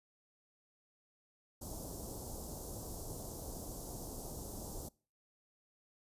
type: band-stop noise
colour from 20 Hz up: pink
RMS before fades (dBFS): -45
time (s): 1.61-4.89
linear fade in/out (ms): 10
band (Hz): 820 to 5700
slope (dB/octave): 24
effects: noise-tail reverb RT60 0.4 s tail -24 dB re dry + resampled to 32000 Hz